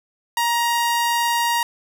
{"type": "tone", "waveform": "sawtooth", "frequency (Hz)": 942, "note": "A#5", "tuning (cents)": 18, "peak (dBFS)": -14, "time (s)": [0.37, 1.63], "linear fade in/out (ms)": 2, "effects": []}